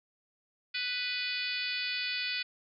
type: harmonic tone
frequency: 495.3 Hz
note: B4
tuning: 5 cents sharp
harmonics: 3 / 4 / 5 / 6 / 7 / 8 / 9 / 10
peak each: -41 / -40 / -36 / -42 / -40 / -43 / -38 / -45 dBFS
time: 0.74-2.43 s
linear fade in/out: 10 ms
effects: none